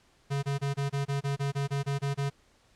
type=tone bursts; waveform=square; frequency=140 Hz; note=C#3; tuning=18 cents sharp; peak=-28 dBFS; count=13; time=0.3-2.302 s; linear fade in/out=20 ms; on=130 ms; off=26 ms; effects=pink hiss -64 dBFS RMS until 2.75 s + low-pass 8000 Hz 12 dB/octave